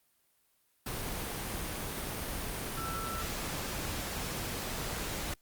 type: tone in noise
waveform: sine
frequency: 1333 Hz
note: E6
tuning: 19 cents sharp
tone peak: -37 dBFS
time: 2.77-3.22 s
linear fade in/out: 5 ms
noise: pink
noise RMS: -37 dBFS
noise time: 0.86-5.34 s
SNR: -3 dB
effects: white hiss -72 dBFS RMS until 5.41 s + Opus 32 kbps